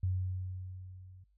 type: tone with level ramp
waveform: sine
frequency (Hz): 92.5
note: F#2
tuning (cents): 0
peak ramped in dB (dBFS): -28 to -52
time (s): 0.03-1.24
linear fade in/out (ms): 5
effects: noise-tail reverb RT60 0.1 s tail -23 dB re dry + added 50 Hz sine -67 dBFS peak until 1.37 s